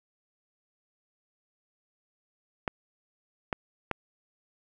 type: clicks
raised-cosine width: 0.5 ms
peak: -13 dBFS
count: 3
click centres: 2.678 / 3.528 / 3.913 s
effects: none